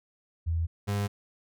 sine / 35% pulse tone pair in turn, 82.7 / 101.55 Hz, E2 / G#2, +6 / -38 cents, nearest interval major third, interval 356 cents, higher second, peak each -25 dBFS, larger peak neither, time 0.46-0.67 / 0.87-1.08 s, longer neither, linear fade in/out 20 ms, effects none

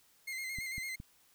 40% pulse tone with vibrato, 2100 Hz, C7, 6 cents sharp, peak -37 dBFS, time 0.27-0.96 s, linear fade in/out 10 ms, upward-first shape square, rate 8.9 Hz, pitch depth 34 cents each way
clicks, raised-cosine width 5 ms, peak -32 dBFS, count 3, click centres 0.586 / 0.781 / 1.001 s
effects white hiss -67 dBFS RMS until 1.34 s

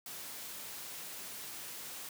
white noise, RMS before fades -45 dBFS, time 0.06-2.09 s, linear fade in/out 2 ms, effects high-pass 100 Hz 12 dB/octave

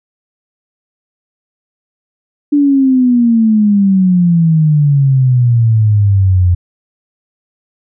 sine exponential sweep, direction down, 293.7 to 87.31 Hz, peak -6 dBFS, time 2.52-6.55 s, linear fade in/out 10 ms, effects none

